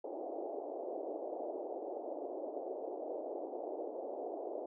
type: band-pass noise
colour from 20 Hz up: white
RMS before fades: -42 dBFS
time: 0.04-4.66 s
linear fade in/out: 5 ms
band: 310 to 710 Hz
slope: 48 dB/octave
effects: none